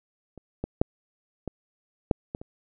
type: clicks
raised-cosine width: 2 ms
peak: -30 / -16 / -6 / -18 / -6 / -18 / -26 dBFS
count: 7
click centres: 0.377 / 0.64 / 0.815 / 1.477 / 2.112 / 2.349 / 2.415 s
effects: none